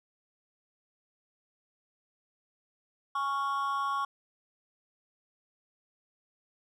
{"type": "tone with amplitude modulation", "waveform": "triangle", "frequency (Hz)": 1108.7, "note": "C#6", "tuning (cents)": 0, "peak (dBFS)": -23, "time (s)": [3.15, 4.05], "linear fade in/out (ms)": 5, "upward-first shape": "sine", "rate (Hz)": 283, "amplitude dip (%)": 80, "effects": []}